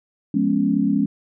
sine chord, C# dominant seventh, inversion first, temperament equal with one note detuned, 174.61 / 209.6 / 246.9 / 277.2 Hz, E#3 / G#3 / B3 / C#4, 0 / +16 / 0 / 0 cents, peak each -25 / -20 / -25 / -20 dBFS, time 0.34-1.06 s, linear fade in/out 5 ms, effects none

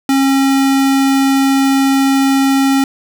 square tone, 271.4 Hz, C#4, 36 cents flat, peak -10 dBFS, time 0.09-2.84 s, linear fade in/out 2 ms, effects none

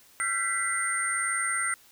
sine tone cluster, 1358 / 1559 / 1983 / 2084 / 8780 Hz, F6 / G6 / B6 / C7 / C#9, -49 / -10 / +7 / -7 / -18 cents, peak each -31 / -35 / -31 / -38 / -30 dBFS, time 0.2-1.74 s, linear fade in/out 0 ms, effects white hiss -57 dBFS RMS until 1.91 s

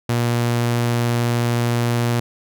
sawtooth tone, 119.1 Hz, A#2, 38 cents sharp, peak -13 dBFS, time 0.09-2.2 s, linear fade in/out 5 ms, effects none

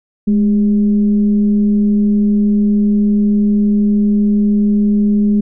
sine tone with frequency modulation, 208.3 Hz, G#3, 5 cents sharp, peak -9 dBFS, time 0.27-5.41 s, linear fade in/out 10 ms, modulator 192 Hz, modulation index 0.29, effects none

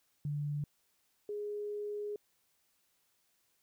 sine tone pair in turn, 146.4 / 415 Hz, D3 / G#4, -5 / -1 cents, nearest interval octave + tritone, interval 1804 cents, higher second, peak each -33 / -36 dBFS, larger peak first, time 0.25-0.64 / 1.29-2.16 s, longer second, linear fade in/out 2 ms, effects white hiss -75 dBFS RMS until 3.62 s

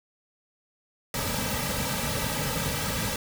pink noise with comb filter, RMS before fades -29 dBFS, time 1.14-3.16 s, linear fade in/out 2 ms, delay 2.8 ms, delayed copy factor -1, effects none

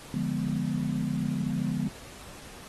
sine chord, D diminished seventh, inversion none, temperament equal, 146.83 / 174.61 / 207.7 / 246.9 Hz, D3 / F3 / Ab3 / Cb4, 0 / 0 / 0 / 0 cents, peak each -32 dBFS, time 0.14-1.88 s, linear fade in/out 2 ms, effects pink hiss -47 dBFS RMS until 2.68 s + AAC 32 kbps

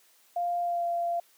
sine tone with pitch glide, 698.5 to 688.5 Hz, F5 to F5, 0 to -25 cents, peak -26 dBFS, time 0.36-1.2 s, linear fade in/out 5 ms, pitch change -25 cents, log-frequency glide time 0.61-0.85 s, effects white hiss -62 dBFS RMS until 1.37 s + high-pass 300 Hz 12 dB/octave

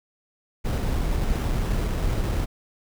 brown noise with sample-and-hold, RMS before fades -24 dBFS, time 0.64-2.46 s, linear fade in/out 20 ms, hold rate 4410 Hz, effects none

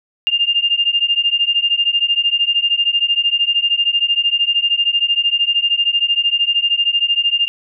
sine beating tone pair, 2800 / 2813 Hz, F7 / F7, +4 / +12 cents, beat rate 13 Hz, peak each -16 dBFS, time 0.27-7.48 s, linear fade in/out 0 ms, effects none

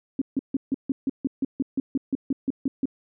sine tone bursts, 269.1 Hz, C4, 49 cents sharp, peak -20 dBFS, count 16, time 0.19-2.856 s, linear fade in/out 2 ms, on 26 ms, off 150 ms, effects none

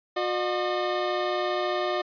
25% pulse tone pair together, 360.7 / 606.6 Hz, F#4 / D#5, -44 / -44 cents, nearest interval major sixth, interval 900 cents, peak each -24 dBFS, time 0.16-2.02 s, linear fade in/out 10 ms, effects resampled to 11025 Hz

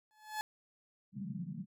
30% pulse tone with exponential growth, 858 Hz, A5, 44 cents flat, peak -30 dBFS, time 0.11-0.41 s, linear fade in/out 0 ms, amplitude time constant 65 ms
pink band-pass noise, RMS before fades -42 dBFS, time 1.12-1.66 s, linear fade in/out 50 ms, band 150 to 200 Hz, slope 48 dB/octave
effects none

